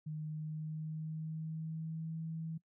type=tone with pitch glide; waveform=sine; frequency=154.2 to 161.68 Hz; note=D#3 to E3; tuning=-15 to -33 cents; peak=-38 dBFS; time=0.06-2.58 s; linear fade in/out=10 ms; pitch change=+82 cents; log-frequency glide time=0.28-2.18 s; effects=noise-tail reverb RT60 0.1 s tail -20 dB re dry